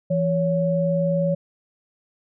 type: tone pair together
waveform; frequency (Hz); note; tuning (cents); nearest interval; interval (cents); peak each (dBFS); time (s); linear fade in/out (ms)
sine; 168 / 560.2; E3 / C#5; +33 / +18; octave + major sixth; 2085; -21; 0.1-1.35; 10
effects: none